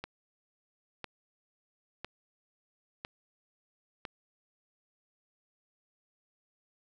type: click train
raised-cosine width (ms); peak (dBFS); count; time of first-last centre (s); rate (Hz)
0.3; -22; 5; 0.04-4.052; 0.997
effects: none